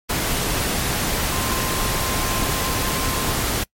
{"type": "tone in noise", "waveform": "sine", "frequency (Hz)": 1046.5, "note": "C6", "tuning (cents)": 0, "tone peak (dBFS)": -30, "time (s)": [1.32, 3.33], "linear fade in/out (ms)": 10, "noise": "pink", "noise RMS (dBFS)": -22, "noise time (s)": [0.09, 3.64], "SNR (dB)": -11, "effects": ["noise-tail reverb RT60 0.1 s tail -25 dB re dry", "MP3 64 kbps"]}